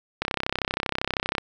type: click train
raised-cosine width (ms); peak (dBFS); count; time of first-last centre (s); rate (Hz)
0.3; -8; 39; 0.22-1.382; 32.7
effects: none